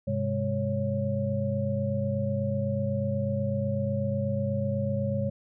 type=tone cluster; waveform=sine; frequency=101.8 / 129.9 / 205.2 / 553 Hz; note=G#2 / C3 / G#3 / C#5; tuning=-34 / -12 / -21 / -4 cents; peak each=-31 dBFS; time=0.07-5.3 s; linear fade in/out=10 ms; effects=none